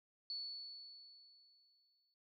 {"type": "tone with exponential decay", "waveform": "sine", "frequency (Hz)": 4435, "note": "C#8", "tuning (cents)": 0, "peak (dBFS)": -40, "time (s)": [0.3, 2.14], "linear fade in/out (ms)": 1, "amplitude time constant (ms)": 400, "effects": []}